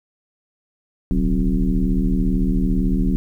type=tone with frequency modulation; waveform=sine; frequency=110 Hz; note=A2; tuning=in tune; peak=-15 dBFS; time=1.11-3.16 s; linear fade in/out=0 ms; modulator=77.9 Hz; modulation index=2.2; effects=9-bit